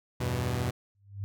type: chord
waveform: sawtooth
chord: E minor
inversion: none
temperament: equal with one note detuned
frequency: 82.41 / 97.04 / 123.47 Hz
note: E2 / G2 / B2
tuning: 0 / -17 / 0 cents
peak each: -31 / -30 / -26 dBFS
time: 0.2-0.71 s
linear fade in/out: 10 ms
type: tone with exponential growth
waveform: sine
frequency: 99.6 Hz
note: G2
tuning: 28 cents sharp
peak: -29 dBFS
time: 0.95-1.24 s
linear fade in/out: 0 ms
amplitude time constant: 61 ms
effects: none